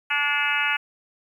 harmonic tone with a mistuned harmonic, 289 Hz, D4, 28 cents flat, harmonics 3 / 4 / 5 / 6 / 7 / 8 / 9 / 10, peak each -31 / -33 / -26 / -29 / -29 / -30 / -26 / -31 dBFS, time 0.1-0.77 s, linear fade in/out 10 ms, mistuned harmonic 7, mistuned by +51 cents, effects 9-bit

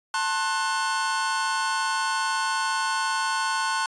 45% pulse chord, F# diminished, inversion first, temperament just, 888 / 1065.6 / 1480 Hz, A5 / C6 / F#6, +16 / +31 / 0 cents, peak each -28 dBFS, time 0.14-3.86 s, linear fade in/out 2 ms, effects resampled to 22050 Hz

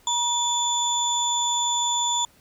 sine tone cluster, 955 / 3476 / 7010 Hz, A#5 / A7 / A8, +42 / -22 / -7 cents, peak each -25 dBFS, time 0.07-2.25 s, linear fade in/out 2 ms, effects tanh soft clip ceiling -11 dBFS + pink hiss -57 dBFS RMS until 2.4 s

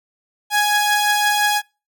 sawtooth tone pair together, 830.6 / 1667 Hz, G#5 / G#6, 0 / +6 cents, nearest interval octave, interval 1206 cents, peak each -13 / -16 dBFS, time 0.5-1.62 s, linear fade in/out 50 ms, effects noise-tail reverb RT60 0.3 s tail -26 dB re dry

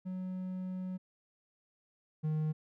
triangle tone pair in turn, 185 / 154.91 Hz, F#3 / D#3, 0 / -7 cents, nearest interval minor third, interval 307 cents, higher first, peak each -34 / -28 dBFS, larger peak second, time 0.05-0.98 / 2.23-2.53 s, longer first, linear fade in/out 20 ms, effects none

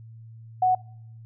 sine tone, 740 Hz, F#5, in tune, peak -17 dBFS, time 0.62-0.75 s, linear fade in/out 5 ms, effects noise-tail reverb RT60 0.8 s tail -25 dB re dry + added 113 Hz sine -42 dBFS peak until 1.25 s

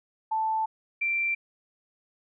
sine tone pair in turn, 880 / 2354 Hz, A5 / D7, 0 / +3 cents, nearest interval octave + perfect fourth, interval 1703 cents, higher second, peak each -24 dBFS, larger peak neither, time 0.31-0.66 / 1.01-1.35 s, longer first, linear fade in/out 10 ms, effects none

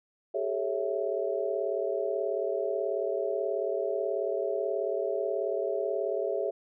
sine chord, A dominant seventh, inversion third, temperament equal with one note detuned, 392 / 430.4 / 554.4 / 659.3 Hz, G4 / A4 / C#5 / E5, 0 / -38 / 0 / 0 cents, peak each -33 dBFS, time 0.34-6.51 s, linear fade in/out 10 ms, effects none

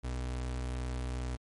35% pulse tone, 62.4 Hz, B1, 19 cents sharp, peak -32 dBFS, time 0.03-1.37 s, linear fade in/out 20 ms, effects MP3 48 kbps

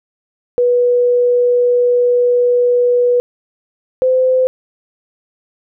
sine tone pair in turn, 488.6 / 514.1 Hz, B4 / C5, -19 / -31 cents, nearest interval minor second, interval 88 cents, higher second, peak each -9 dBFS, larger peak neither, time 0.58-3.2 / 4.02-4.47 s, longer first, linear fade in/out 0 ms, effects none

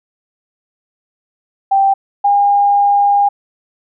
sine tone pair in turn, 784 / 809.3 Hz, G5 / G#5, 0 / -45 cents, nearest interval minor second, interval 55 cents, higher second, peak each -8 dBFS, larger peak neither, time 1.71-1.94 / 2.24-3.29 s, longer second, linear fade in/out 10 ms, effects none

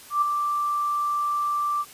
sine tone with ADSR envelope, 1174.7 Hz, D6, in tune, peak -16 dBFS, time 0.1-1.85 s, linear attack 120 ms, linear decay 5 ms, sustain -6 dB, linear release 44 ms, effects white hiss -46 dBFS RMS until 1.93 s + resampled to 32000 Hz

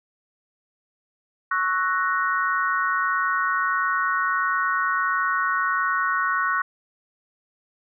sine chord, F# dominant seventh, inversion second, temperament equal, 1108.7 / 1318.5 / 1480 / 1864.7 Hz, C#6 / E6 / F#6 / A#6, 0 / 0 / 0 / 0 cents, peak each -24 / -29 / -24 / -29 dBFS, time 1.51-6.62 s, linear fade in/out 5 ms, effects none

